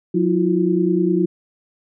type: tone cluster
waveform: sine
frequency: 180.8 / 325.9 / 355.8 Hz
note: F#3 / E4 / F4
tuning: -40 / -20 / +32 cents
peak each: -19 dBFS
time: 0.14-1.26 s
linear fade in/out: 10 ms
effects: none